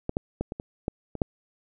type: clicks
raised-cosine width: 2 ms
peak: -14 / -12 / -14 / -19 / -20 / -13 / -21 / -9 dBFS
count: 8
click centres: 0.094 / 0.169 / 0.41 / 0.521 / 0.599 / 0.881 / 1.153 / 1.218 s
effects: none